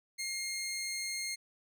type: tone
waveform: 15% pulse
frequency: 2131 Hz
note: C7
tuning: 31 cents sharp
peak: -29 dBFS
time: 0.18-1.36 s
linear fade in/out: 20 ms
effects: none